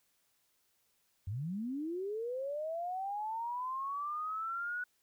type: linear sweep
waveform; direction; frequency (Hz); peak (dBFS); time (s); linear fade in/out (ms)
sine; up; 87.6 to 1480; -35; 1.27-4.84; 5
effects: white hiss -75 dBFS RMS until 5.02 s